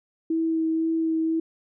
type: tone with vibrato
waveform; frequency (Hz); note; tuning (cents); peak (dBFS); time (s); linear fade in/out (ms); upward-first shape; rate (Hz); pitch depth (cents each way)
sine; 323.7; E4; -31; -21; 0.3-1.4; 5; sine; 2; 12
effects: none